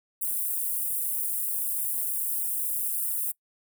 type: high-pass noise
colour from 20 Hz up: white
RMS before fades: -29 dBFS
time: 0.21-3.32 s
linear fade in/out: 10 ms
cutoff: 8900 Hz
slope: 48 dB/octave
effects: noise-tail reverb RT60 0.1 s tail -23 dB re dry